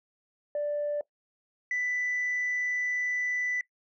sine tone pair in turn, 587.3 / 1985.7 Hz, D5 / B6, 0 / +9 cents, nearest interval octave + major sixth, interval 2109 cents, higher second, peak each -26 dBFS, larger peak neither, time 0.55-1.01 / 1.71-3.61 s, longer second, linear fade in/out 2 ms, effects noise-tail reverb RT60 0.1 s tail -20 dB re dry + tanh soft clip ceiling -24 dBFS

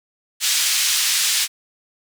white band-pass noise, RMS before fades -19 dBFS, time 0.4-1.48 s, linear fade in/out 50 ms, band 2400 to 7300 Hz, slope 12 dB/octave, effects none

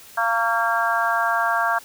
harmonic tone with a mistuned harmonic, 230 Hz, A#3, 23 cents flat, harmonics 3 / 4 / 5 / 6 / 7, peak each -24 / -25 / -25 / -25 / -24 dBFS, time 0.17-1.79 s, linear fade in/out 10 ms, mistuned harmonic 5, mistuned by -21 cents, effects white hiss -45 dBFS RMS until 1.84 s

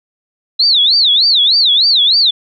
sine tone with vibrato, 3943 Hz, B7, 4 cents flat, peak -7 dBFS, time 0.59-2.31 s, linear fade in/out 10 ms, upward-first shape sine, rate 3.3 Hz, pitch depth 290 cents each way, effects none

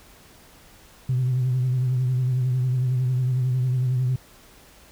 sine tone with vibrato, 127.2 Hz, C3, 48 cents flat, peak -18 dBFS, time 1.09-4.16 s, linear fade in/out 5 ms, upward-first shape triangle, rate 11 Hz, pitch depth 58 cents each way, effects tanh soft clip ceiling -16 dBFS + pink hiss -51 dBFS RMS until 4.91 s

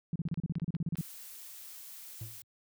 sine tone bursts, 164.81 Hz, E3, in tune, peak -29 dBFS, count 15, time 0.13-1.011 s, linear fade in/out 2 ms, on 27 ms, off 34 ms
clicks, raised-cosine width 0.3 ms, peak -34 dBFS, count 6, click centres 0.287 / 0.343 / 0.554 / 0.598 / 0.75 / 0.956 s
blue noise, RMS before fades -48 dBFS, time 0.97-2.42 s, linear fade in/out 2 ms
triangle tone with exponential decay, 111.6 Hz, A2, 25 cents sharp, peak -34 dBFS, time 2.21-2.44 s, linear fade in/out 5 ms, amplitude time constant 49 ms
effects none

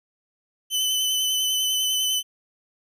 sawtooth tone with vibrato, 3030 Hz, F#7, 40 cents sharp, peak -18 dBFS, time 0.7-2.23 s, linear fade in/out 50 ms, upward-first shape sine, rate 10 Hz, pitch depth 21 cents each way, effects none

